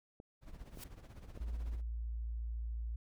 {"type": "clicks", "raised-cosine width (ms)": 2, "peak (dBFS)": -37, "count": 3, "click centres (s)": [0.201, 0.773, 1.375]}
{"type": "noise with tremolo", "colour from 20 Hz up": "brown", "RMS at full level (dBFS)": -48, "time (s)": [0.41, 1.82], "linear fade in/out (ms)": 50, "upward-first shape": "sine", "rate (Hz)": 16, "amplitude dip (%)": 70}
{"type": "noise with exponential growth", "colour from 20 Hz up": "white", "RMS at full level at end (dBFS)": -45, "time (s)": [0.7, 0.84], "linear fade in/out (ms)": 5, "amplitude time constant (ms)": 30}
{"type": "tone", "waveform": "sine", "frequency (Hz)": 57, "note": "A#1", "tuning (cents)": -38, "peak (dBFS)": -37, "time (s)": [1.4, 2.96], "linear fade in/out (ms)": 5}
{"effects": []}